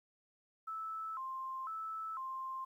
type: tone with vibrato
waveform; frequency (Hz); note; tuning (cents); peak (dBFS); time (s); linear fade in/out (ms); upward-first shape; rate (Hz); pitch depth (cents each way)
sine; 1174.7; D6; 0; -39; 0.67-2.65; 10; square; 1; 190
effects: 12-bit